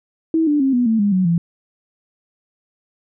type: tone with pitch steps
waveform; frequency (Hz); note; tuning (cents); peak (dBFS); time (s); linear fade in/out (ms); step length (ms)
sine; 323.3 / 294.8 / 268.7 / 245 / 223.4 / 203.7 / 185.69 / 169.3; E4 / D4 / C4 / B3 / A3 / G#3 / F#3 / E3; -34 / +7 / +46 / -14 / +27 / -33 / +6 / +46; -13; 0.34-1.38; 2; 130
effects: none